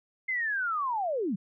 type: linear sweep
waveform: sine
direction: down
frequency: 2106 to 164.4 Hz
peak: -27 dBFS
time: 0.28-1.36 s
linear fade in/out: 10 ms
effects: none